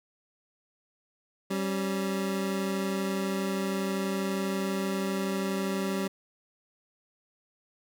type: tone pair together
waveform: 25% pulse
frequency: 193.6 / 274.2 Hz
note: G3 / C#4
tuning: -21 / -19 cents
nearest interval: tritone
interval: 602 cents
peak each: -25 / -32 dBFS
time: 1.5-6.08 s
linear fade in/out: 10 ms
effects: none